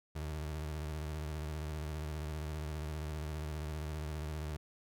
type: tone with vibrato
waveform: 30% pulse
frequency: 76.4 Hz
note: D#2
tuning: 31 cents flat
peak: -35 dBFS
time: 0.15-4.57 s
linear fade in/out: 10 ms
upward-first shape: sine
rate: 15 Hz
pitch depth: 71 cents each way
effects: none